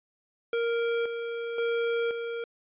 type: tone with tremolo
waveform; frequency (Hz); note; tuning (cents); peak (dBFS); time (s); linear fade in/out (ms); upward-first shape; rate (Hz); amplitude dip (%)
square; 466.2; A#4; 0; -26; 0.53-2.44; 2; square; 0.95; 50
effects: resampled to 8000 Hz